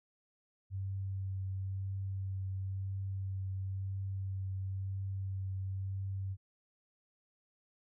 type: tone with vibrato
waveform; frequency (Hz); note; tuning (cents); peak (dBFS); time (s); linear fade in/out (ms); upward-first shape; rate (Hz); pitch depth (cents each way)
sine; 96.2; G2; -32; -35; 0.7-6.37; 50; triangle; 0.98; 16
effects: none